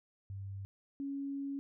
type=tone pair in turn; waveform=sine; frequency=98 / 277.9 Hz; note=G2 / C#4; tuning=0 / +4 cents; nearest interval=octave + tritone; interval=1804 cents; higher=second; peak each=-40 / -36 dBFS; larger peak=second; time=0.3-0.65 / 1-1.59 s; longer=second; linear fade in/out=0 ms; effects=none